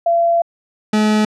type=tone pair in turn; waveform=sine / 40% pulse; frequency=680 / 213.6 Hz; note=F5 / G#3; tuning=-46 / +49 cents; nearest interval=octave + minor sixth; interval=2005 cents; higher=first; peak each=-11 dBFS; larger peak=neither; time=0.06-0.42 / 0.93-1.25 s; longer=first; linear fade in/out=5 ms; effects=low-pass 7000 Hz 12 dB/octave